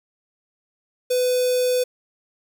square tone with notch filter, 500 Hz, B4, 21 cents sharp, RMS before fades -20 dBFS, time 1.1-1.84 s, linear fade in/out 10 ms, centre 1700 Hz, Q 0.66, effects 8-bit

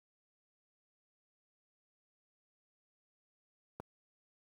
click, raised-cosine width 1 ms, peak -28 dBFS, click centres 3.8 s, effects high-pass 60 Hz 12 dB/octave + 9-bit

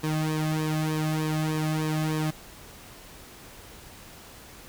sawtooth tone with flanger, 155.56 Hz, D#3, in tune, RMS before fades -27 dBFS, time 0.03-2.31 s, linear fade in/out 10 ms, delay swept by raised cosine 1.4 to 2.14 ms, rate 3.3 Hz, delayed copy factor -0.9, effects pink hiss -47 dBFS RMS until 4.68 s

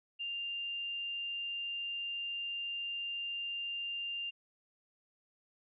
sine tone, 2794 Hz, F7, in tune, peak -36 dBFS, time 0.19-4.31 s, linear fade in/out 20 ms, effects none

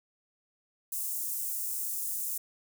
white high-pass noise, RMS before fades -34 dBFS, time 0.92-2.38 s, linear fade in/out 5 ms, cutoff 7500 Hz, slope 24 dB/octave, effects none

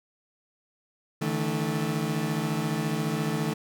30% pulse chord, D suspended second, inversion none, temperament equal with one note detuned, 146.83 / 161.33 / 220 Hz, D3 / E3 / A3, 0 / -37 / 0 cents, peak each -29 / -27 / -28 dBFS, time 1.21-3.54 s, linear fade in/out 10 ms, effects none

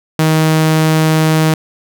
sawtooth tone, 157.8 Hz, D#3, 25 cents sharp, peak -5 dBFS, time 0.19-1.54 s, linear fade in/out 2 ms, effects none

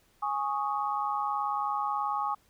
sine chord, Ab suspended fourth, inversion none, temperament just, 830.6 / 1107.5 / 1245.9 Hz, Ab5 / Db6 / Eb6, 0 / -2 / +2 cents, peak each -31 / -32 / -34 dBFS, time 0.22-2.35 s, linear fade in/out 10 ms, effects pink hiss -66 dBFS RMS until 2.49 s

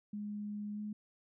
sine tone with pitch glide, 207.7 to 210.4 Hz, G#3 to G#3, 0 to +23 cents, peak -38 dBFS, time 0.13-0.93 s, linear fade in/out 5 ms, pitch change +23 cents, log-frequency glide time 0.74-0.8 s, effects none

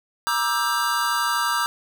square chord, E half-diminished seventh, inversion second, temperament just, 949.3 / 1186.7 / 1318.5 / 1582.2 Hz, Bb5 / D6 / E6 / G6, +31 / +18 / 0 / +16 cents, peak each -27 dBFS, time 0.27-1.66 s, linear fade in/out 0 ms, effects none

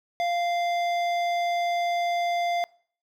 triangle tone with hard clipping, 695 Hz, F5, 9 cents flat, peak -25 dBFS, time 0.2-2.64 s, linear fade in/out 0 ms, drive 16 dB, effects noise-tail reverb RT60 0.5 s tail -24 dB re dry

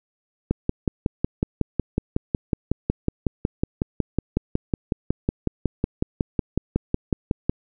click train, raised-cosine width 3 ms, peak -7 dBFS, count 39, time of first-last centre 0.51-7.495 s, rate 5.44 Hz, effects none

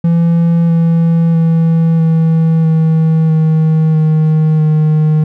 triangle tone with pitch steps, 168.2 / 166.17 / 164.17 / 162.19 / 160.23 / 158.3 / 156.39 / 154.51 Hz, E3 / E3 / E3 / E3 / E3 / D#3 / D#3 / D#3, +35 / +14 / -7 / -28 / -49 / +30 / +9 / -12 cents, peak -5 dBFS, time 0.04-5.24 s, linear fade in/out 5 ms, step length 650 ms, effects none

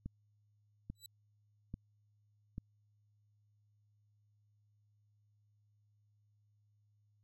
click train, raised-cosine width 5 ms, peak -30 dBFS, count 4, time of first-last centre 0.06-2.581 s, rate 1.19 Hz
20% pulse tone with exponential growth, 3951 Hz, B7, in tune, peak -40 dBFS, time 0.95-1.06 s, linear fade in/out 2 ms, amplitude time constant 23 ms
effects added 104 Hz sine -70 dBFS peak until 7.23 s

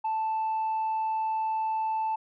sine tone, 880 Hz, A5, in tune, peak -24 dBFS, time 0.04-2.16 s, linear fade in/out 10 ms, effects tanh soft clip ceiling -24 dBFS

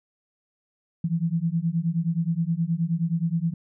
sine beating tone pair, 162.1 / 171.6 Hz, E3 / F3, -29 / -30 cents, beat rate 9.5 Hz, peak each -25 dBFS, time 1.04-3.54 s, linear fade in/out 5 ms, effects none

